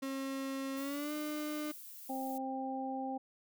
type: tone with pitch glide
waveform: 35% pulse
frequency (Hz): 269.7 to 301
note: C#4 to D4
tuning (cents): -47 to +43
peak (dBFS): -35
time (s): 0.02-1.72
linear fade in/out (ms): 10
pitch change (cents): +190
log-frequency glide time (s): 0.76-1.13
type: noise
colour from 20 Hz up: violet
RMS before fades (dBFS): -50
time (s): 0.77-2.38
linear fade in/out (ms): 2
type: harmonic tone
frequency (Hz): 264.4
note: C4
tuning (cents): +18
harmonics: 1 / 2 / 3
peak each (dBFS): -39 / -44 / -39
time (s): 2.09-3.18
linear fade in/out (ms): 10
effects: none